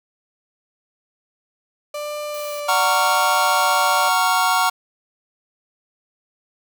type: tone with vibrato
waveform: 35% pulse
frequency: 590 Hz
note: D5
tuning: 8 cents sharp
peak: -24 dBFS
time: 1.94-4.09 s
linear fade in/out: 5 ms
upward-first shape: sine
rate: 0.93 Hz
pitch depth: 14 cents each way
type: noise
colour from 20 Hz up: blue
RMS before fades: -38 dBFS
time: 2.34-2.6 s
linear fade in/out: 2 ms
type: chord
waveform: square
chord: Gb major seventh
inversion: none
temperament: just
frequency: 740 / 925 / 1110 / 1387.5 Hz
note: Gb5 / Bb5 / Db6 / F6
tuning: 0 / -14 / +2 / -12 cents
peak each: -22 dBFS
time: 2.68-4.7 s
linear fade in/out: 10 ms
effects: none